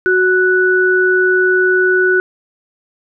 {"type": "tone pair together", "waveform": "sine", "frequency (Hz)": [370, 1480], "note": ["F#4", "F#6"], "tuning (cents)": [0, 0], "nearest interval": "2 octaves", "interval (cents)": 2400, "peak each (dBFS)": -12, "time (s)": [0.06, 2.2], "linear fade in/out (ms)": 0, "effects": []}